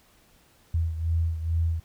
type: beating tone pair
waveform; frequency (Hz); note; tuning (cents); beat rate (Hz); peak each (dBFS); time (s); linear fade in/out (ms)
sine; 82 / 84.3; E2 / E2; -9 / +39; 2.3; -24 / -30; 0.74-1.8; 5
effects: pink hiss -60 dBFS RMS until 1.84 s